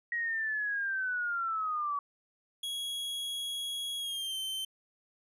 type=linear sweep; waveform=sine; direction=down; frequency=1901 to 1131 Hz; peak=-30 dBFS; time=0.12-1.99 s; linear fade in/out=2 ms
type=tone with pitch glide; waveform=45% pulse; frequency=3322 to 3100 Hz; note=G#7 to G7; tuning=0 to -20 cents; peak=-34 dBFS; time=2.63-4.65 s; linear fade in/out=5 ms; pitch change=-120 cents; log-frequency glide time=3.98-4.38 s
effects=resampled to 32000 Hz